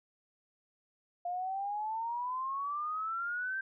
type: exponential sweep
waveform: sine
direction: up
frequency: 698.5 to 1580 Hz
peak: -33 dBFS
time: 1.25-3.61 s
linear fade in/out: 5 ms
effects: none